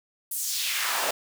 pink noise with high-pass filter sweep, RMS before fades -28 dBFS, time 0.31-1.11 s, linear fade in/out 5 ms, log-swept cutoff 11000 to 540 Hz, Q 1.6, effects none

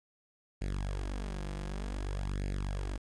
sawtooth tone with flanger, 48.37 Hz, G1, 22 cents flat, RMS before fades -36 dBFS, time 0.61-2.98 s, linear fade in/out 10 ms, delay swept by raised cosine 0.43 to 5.93 ms, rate 0.54 Hz, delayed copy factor +0.8, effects resampled to 22050 Hz + 10-bit

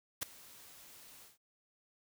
white noise with ADSR envelope, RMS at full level -33 dBFS, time 0.21-1.38 s, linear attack 18 ms, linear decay 5 ms, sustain -23 dB, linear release 160 ms, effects none

